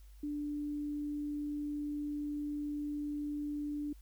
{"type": "tone", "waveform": "sine", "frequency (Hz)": 293.7, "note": "D4", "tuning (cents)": 0, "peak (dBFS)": -35, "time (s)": [0.23, 3.93], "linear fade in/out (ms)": 5, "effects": ["added 50 Hz sine -52 dBFS peak until 4.01 s", "white hiss -69 dBFS RMS until 4.01 s"]}